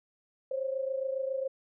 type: tone pair together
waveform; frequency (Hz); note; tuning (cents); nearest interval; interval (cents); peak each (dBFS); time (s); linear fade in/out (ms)
sine; 527.1 / 554.4; C5 / C#5; +13 / 0; minor second; 87; -31 / -36; 0.51-1.48; 5
effects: none

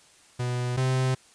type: tone pair in turn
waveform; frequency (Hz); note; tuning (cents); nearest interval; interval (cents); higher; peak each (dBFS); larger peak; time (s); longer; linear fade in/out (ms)
45% pulse; 123.47 / 129.85; B2 / C3; 0 / -13; minor second; 87; second; -26 / -22; second; 0.39-0.77 / 0.77-1.15; neither; 10
effects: white hiss -56 dBFS RMS until 1.34 s + resampled to 22050 Hz

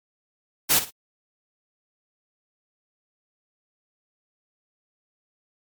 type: noise with echo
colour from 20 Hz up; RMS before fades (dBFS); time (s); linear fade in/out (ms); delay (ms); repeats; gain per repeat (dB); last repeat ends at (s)
white; -18; 0.69-0.8; 20; 55; 2; -12; 0.91
effects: MP3 96 kbps

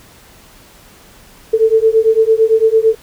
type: beating tone pair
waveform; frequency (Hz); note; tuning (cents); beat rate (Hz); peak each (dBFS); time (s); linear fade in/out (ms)
sine; 440 / 448.9; A4 / A4; 0 / +35; 8.9; -11; 1.53-2.95; 10
effects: pink hiss -43 dBFS RMS until 3.02 s

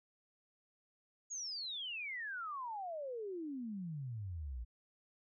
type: exponential sweep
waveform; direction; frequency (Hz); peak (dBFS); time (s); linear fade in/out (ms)
sine; down; 6820 to 55.5; -40; 1.3-4.65; 20
effects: none

